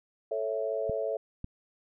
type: chord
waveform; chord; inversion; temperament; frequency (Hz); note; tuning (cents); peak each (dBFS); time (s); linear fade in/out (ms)
sine; A major; none; equal; 440 / 554.4 / 659.3; A4 / C#5 / E5; 0 / 0 / 0; -33; 0.31-1.17; 5
type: clicks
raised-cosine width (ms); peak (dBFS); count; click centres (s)
5; -24; 2; 0.896 / 1.444
effects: none